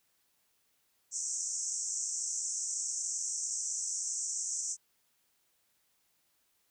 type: band-pass noise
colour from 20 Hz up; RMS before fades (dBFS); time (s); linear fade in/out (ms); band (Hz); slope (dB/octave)
white; -36; 1.11-4.77; 50; 5700 to 8100; 96
effects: white hiss -74 dBFS RMS until 6.7 s